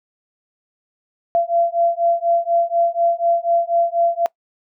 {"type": "beating tone pair", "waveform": "sine", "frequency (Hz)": [680, 684.1], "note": ["F5", "F5"], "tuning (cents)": [-46, -36], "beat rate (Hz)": 4.1, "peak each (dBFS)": -18, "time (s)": [1.35, 4.26], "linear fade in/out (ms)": 0, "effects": ["noise-tail reverb RT60 0.1 s tail -22 dB re dry"]}